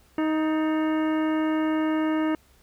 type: harmonic tone with a mistuned harmonic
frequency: 312.8 Hz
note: D#4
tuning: 9 cents sharp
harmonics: 1 / 2 / 3 / 4 / 5 / 6 / 7 / 9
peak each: -22 / -32 / -35 / -36 / -41 / -40 / -42 / -45 dBFS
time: 0.18-2.35 s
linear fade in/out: 2 ms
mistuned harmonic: 6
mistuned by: -66 cents
effects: added 65 Hz sine -60 dBFS peak until 2.62 s + pink hiss -60 dBFS RMS until 2.62 s